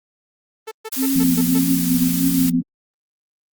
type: tone bursts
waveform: sawtooth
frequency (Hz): 440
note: A4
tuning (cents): 0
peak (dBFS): -24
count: 6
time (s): 0.67-1.59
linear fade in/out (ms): 10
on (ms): 45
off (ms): 130
type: noise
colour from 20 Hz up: blue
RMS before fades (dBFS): -25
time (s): 0.92-2.5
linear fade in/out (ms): 5
type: tone with vibrato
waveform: sine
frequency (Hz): 260.5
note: C4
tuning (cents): -7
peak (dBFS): -17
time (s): 0.96-2.63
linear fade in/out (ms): 50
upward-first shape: triangle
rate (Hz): 1.7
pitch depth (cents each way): 76
type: chord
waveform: sine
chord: F suspended fourth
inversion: none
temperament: equal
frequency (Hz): 174.61 / 233.1 / 261.6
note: F3 / Bb3 / C4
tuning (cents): 0 / 0 / 0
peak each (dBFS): -21 / -26 / -24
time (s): 1.15-2.62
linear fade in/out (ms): 10
effects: Opus 32 kbps